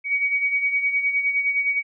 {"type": "beating tone pair", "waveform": "sine", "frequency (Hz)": [2255, 2264.7], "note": ["C#7", "C#7"], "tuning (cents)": [29, 36], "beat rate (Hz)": 9.7, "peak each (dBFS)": [-20, -27], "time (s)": [0.04, 1.83], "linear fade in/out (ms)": 50, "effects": []}